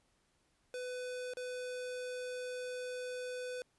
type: tone with dropouts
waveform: square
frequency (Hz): 500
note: B4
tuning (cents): +21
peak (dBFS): -40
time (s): 0.74-3.62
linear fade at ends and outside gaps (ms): 1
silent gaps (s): 1.336-1.37
effects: pink hiss -75 dBFS RMS until 3.78 s + resampled to 24000 Hz